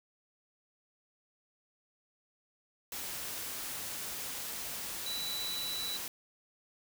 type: tone in noise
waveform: sine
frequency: 3951 Hz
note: B7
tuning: in tune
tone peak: -36 dBFS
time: 5.06-5.97 s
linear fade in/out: 2 ms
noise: white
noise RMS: -40 dBFS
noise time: 2.92-6.08 s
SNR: +1 dB
effects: none